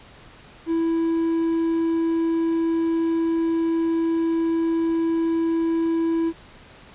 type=tone; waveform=triangle; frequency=329.6 Hz; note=E4; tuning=in tune; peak=-17 dBFS; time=0.66-6.33 s; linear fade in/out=50 ms; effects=pink hiss -47 dBFS RMS until 6.94 s + resampled to 8000 Hz